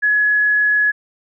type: tone with frequency modulation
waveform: sine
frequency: 1690 Hz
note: G#6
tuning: 30 cents sharp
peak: -12 dBFS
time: 0.02-0.92 s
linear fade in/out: 20 ms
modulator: 26.9 Hz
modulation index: 0.28
effects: none